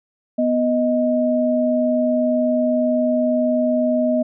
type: tone pair together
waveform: sine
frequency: 246.9 / 625 Hz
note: B3 / D#5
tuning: 0 / +8 cents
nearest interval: octave + major third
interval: 1608 cents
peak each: -18 dBFS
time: 0.38-4.23 s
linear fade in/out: 10 ms
effects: none